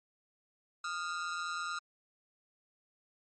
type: ring-modulated tone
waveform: 45% pulse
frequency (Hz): 1317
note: E6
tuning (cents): -2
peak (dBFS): -32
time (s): 0.84-1.79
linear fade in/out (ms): 5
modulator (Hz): 84.5
effects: MP3 32 kbps